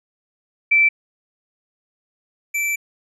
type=tone pair in turn; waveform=sine / square; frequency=2330 / 2330 Hz; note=D7 / D7; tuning=-14 / -14 cents; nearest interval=unison; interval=0 cents; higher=neither; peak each=-11 / -20 dBFS; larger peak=first; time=0.71-0.89 / 2.54-2.76 s; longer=second; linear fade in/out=10 ms; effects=resampled to 32000 Hz